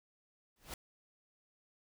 pink noise with exponential growth, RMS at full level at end -40 dBFS, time 0.56-0.74 s, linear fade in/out 2 ms, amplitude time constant 38 ms, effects none

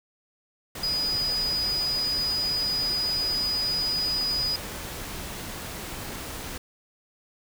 sine tone in noise, 4946 Hz, D#8, 11 cents flat, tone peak -24 dBFS, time 0.83-4.56 s, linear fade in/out 5 ms, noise pink, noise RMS -36 dBFS, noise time 0.75-6.58 s, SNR +9 dB, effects none

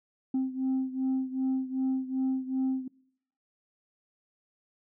sine beating tone pair, 261.6 / 264.2 Hz, C4 / C4, 0 / +17 cents, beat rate 2.6 Hz, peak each -27 / -30 dBFS, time 0.34-2.88 s, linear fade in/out 5 ms, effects noise-tail reverb RT60 0.7 s tail -24 dB re dry + tanh soft clip ceiling -23 dBFS

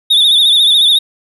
triangle tone with vibrato, 3604 Hz, A7, 41 cents sharp, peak -5 dBFS, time 0.1-0.99 s, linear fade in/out 10 ms, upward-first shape sine, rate 14 Hz, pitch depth 82 cents each way, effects none

